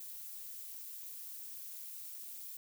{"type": "noise with amplitude modulation", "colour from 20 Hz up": "violet", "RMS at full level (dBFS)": -44, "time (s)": [0, 2.57], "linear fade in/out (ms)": 2, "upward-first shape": "sine", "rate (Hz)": 285, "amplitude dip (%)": 65, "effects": []}